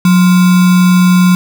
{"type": "tone with sample-and-hold", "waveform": "sine", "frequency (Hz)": 181.1, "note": "F#3", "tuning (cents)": -37, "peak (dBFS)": -4, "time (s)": [0.05, 1.35], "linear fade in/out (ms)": 2, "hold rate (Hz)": 1225, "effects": []}